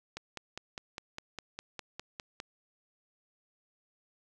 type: click train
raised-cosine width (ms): 0.2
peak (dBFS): -22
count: 12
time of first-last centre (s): 0.17-2.401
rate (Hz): 4.93
effects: none